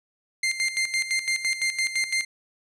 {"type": "tone with tremolo", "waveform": "sawtooth", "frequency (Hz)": 2097, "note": "C7", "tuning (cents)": 3, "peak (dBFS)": -18, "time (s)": [0.43, 2.25], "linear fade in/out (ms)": 5, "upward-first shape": "square", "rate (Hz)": 5.9, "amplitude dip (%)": 70, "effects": ["resampled to 24000 Hz"]}